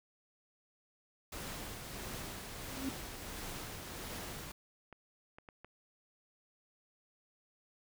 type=noise with tremolo; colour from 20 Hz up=pink; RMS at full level=-43 dBFS; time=1.32-4.52 s; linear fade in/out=5 ms; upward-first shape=triangle; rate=1.5 Hz; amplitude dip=35%
type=tone with exponential growth; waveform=sine; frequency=267.9 Hz; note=C4; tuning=41 cents sharp; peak=-31 dBFS; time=2.63-2.89 s; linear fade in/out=1 ms; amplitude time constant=55 ms
type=clicks; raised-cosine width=0.5 ms; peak=-36 dBFS; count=8; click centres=3.154 / 3.877 / 3.977 / 4.509 / 4.927 / 5.385 / 5.488 / 5.646 s
effects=none